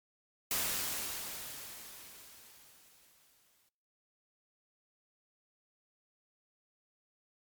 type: noise with exponential decay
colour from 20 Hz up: white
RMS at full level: -32 dBFS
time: 0.51-3.69 s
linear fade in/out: 2 ms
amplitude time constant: 690 ms
effects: noise-tail reverb RT60 0.8 s tail -25 dB re dry + MP3 96 kbps